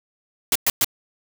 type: noise bursts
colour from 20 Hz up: white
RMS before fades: -18 dBFS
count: 3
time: 0.52-0.845 s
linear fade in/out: 2 ms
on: 35 ms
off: 110 ms
effects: none